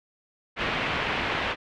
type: low-pass noise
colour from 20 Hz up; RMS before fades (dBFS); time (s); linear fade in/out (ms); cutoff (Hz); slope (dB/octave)
white; -28; 0.56-1.56; 50; 2800; 24
effects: none